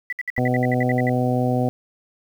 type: tone bursts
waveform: sine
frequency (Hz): 1975.5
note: B6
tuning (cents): 0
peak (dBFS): -23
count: 12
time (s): 0.1-1.094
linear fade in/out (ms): 2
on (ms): 26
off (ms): 62
type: harmonic tone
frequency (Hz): 125.1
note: B2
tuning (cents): +23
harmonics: 1 / 2 / 3 / 4 / 5 / 6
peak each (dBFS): -22 / -22 / -31 / -26 / -28 / -27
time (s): 0.38-1.69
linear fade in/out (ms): 0
effects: 8-bit